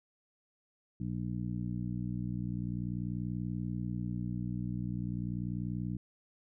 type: harmonic tone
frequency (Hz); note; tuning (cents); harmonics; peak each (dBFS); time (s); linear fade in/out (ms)
60.4; B1; -38; 1 / 2 / 3 / 4 / 5; -45 / -37 / -37 / -44 / -44; 1-5.97; 5
effects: none